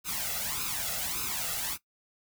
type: noise with flanger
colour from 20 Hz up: white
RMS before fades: -33 dBFS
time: 0.04-1.78 s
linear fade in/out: 50 ms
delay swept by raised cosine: 0.77 to 1.52 ms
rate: 1.7 Hz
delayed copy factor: +0.75
effects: noise-tail reverb RT60 0.1 s tail -17 dB re dry